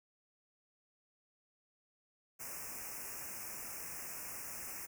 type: band-stop noise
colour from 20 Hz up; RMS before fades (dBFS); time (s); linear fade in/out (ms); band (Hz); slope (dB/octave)
white; -45; 2.39-4.87; 20; 2700 to 5200; 96
effects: none